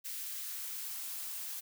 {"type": "noise with high-pass filter sweep", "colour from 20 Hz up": "blue", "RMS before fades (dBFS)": -41, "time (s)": [0.04, 1.61], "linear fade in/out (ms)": 20, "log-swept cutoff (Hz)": [1900, 490], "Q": 1.1, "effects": []}